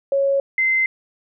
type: tone pair in turn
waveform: sine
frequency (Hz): 552 / 2070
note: C#5 / C7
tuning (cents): -7 / -19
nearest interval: octave + major seventh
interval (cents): 2288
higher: second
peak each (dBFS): -15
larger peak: neither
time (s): 0.12-0.4 / 0.58-0.86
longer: neither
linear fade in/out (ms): 2
effects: none